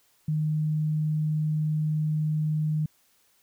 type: tone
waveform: sine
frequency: 153.9 Hz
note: D#3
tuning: 19 cents flat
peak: -23 dBFS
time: 0.28-2.86 s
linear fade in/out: 5 ms
effects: white hiss -65 dBFS RMS until 3.42 s